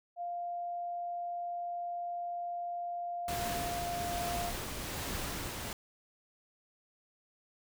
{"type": "tone", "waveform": "sine", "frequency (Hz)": 698.5, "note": "F5", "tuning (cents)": 0, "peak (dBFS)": -35, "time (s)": [0.16, 4.53], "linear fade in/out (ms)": 50}
{"type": "noise with tremolo", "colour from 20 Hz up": "pink", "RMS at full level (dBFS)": -37, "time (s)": [3.28, 5.73], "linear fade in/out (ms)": 2, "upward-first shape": "triangle", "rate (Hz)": 1.2, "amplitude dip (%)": 35}
{"effects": []}